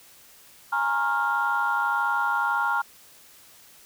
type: chord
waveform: sine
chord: Bb minor seventh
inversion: third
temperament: equal with one note detuned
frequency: 830.6 / 932.3 / 1084.7 / 1396.9 Hz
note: Ab5 / Bb5 / Db6 / F6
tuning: 0 / 0 / -38 / 0 cents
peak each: -28 / -27 / -29 / -24 dBFS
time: 0.72-2.82 s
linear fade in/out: 10 ms
effects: tanh soft clip ceiling -14 dBFS + white hiss -52 dBFS RMS until 3.85 s